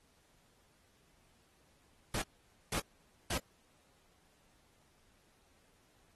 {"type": "noise bursts", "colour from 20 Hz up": "pink", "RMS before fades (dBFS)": -36, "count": 3, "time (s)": [2.14, 3.38], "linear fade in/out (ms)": 5, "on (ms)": 80, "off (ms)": 500, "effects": ["pink hiss -70 dBFS RMS until 6.15 s", "AAC 32 kbps"]}